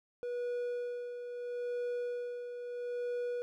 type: tone with tremolo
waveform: triangle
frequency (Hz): 486.1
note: B4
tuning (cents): -28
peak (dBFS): -31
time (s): 0.23-3.42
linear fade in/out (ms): 0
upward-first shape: sine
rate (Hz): 0.76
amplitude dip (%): 55
effects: none